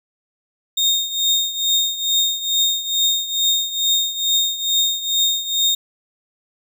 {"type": "tone with tremolo", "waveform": "35% pulse", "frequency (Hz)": 3688, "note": "A#7", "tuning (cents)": -19, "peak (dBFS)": -11, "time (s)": [0.77, 5.75], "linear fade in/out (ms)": 5, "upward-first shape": "triangle", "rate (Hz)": 2.3, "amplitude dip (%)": 80, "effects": []}